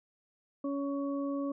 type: harmonic tone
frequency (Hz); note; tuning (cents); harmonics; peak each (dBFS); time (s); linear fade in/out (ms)
280; C#4; +18; 1 / 2 / 4; -32 / -38 / -44; 0.64-1.52; 5
effects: none